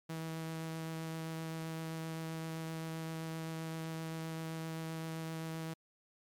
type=tone with vibrato; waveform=sawtooth; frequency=161.6 Hz; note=E3; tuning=34 cents flat; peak=-35 dBFS; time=0.09-5.74 s; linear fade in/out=10 ms; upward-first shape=triangle; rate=7.7 Hz; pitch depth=10 cents each way; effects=MP3 96 kbps